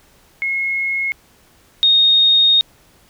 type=tone pair in turn; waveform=sine; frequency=2167 / 3711 Hz; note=C#7 / A#7; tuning=-40 / -9 cents; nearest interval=major sixth; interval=931 cents; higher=second; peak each=-17 / -9 dBFS; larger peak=second; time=0.42-1.12 / 1.83-2.61 s; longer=second; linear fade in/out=0 ms; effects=pink hiss -52 dBFS RMS until 3.09 s